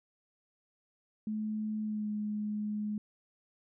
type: tone with pitch glide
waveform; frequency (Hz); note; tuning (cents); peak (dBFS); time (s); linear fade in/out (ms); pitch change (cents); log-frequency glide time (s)
sine; 214.9 to 210.4; A3 to G#3; -41 to +23; -32; 1.27-2.98; 2; -36; 1.82-2.09
effects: none